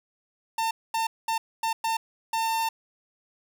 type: tone bursts at uneven times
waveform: 45% pulse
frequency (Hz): 901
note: A5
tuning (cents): +41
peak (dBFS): -24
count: 6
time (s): 0.58-0.71 / 0.94-1.07 / 1.28-1.38 / 1.63-1.73 / 1.84-1.97 / 2.33-2.69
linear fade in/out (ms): 5
effects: none